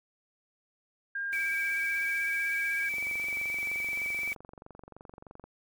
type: tone with pitch glide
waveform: sine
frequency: 1608 to 1622.9 Hz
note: G6 to G#6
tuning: +44 to -40 cents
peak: -31 dBFS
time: 1.15-2.89 s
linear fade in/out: 5 ms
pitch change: +16 cents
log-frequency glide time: 1.55-2.48 s
type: noise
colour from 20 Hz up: white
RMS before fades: -48 dBFS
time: 1.32-4.35 s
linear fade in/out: 10 ms
type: tone with vibrato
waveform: sine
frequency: 2300 Hz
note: D7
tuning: 37 cents flat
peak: -30 dBFS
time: 1.33-4.33 s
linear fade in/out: 0 ms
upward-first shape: sine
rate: 16 Hz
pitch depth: 25 cents each way
type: click train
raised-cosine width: 1 ms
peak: -33 dBFS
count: 59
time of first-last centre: 2.94-5.44 s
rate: 23.2 Hz
effects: none